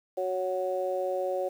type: harmonic tone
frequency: 185 Hz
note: F#3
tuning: in tune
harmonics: 2 / 3 / 4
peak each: -33 / -29 / -35 dBFS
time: 0.17-1.49 s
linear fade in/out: 10 ms
effects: 9-bit